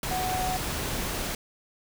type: tone in noise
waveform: sine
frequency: 740 Hz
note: F#5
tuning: in tune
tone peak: -28 dBFS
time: 0.11-0.57 s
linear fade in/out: 2 ms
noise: pink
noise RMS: -31 dBFS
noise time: 0.03-1.35 s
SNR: 0 dB
effects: none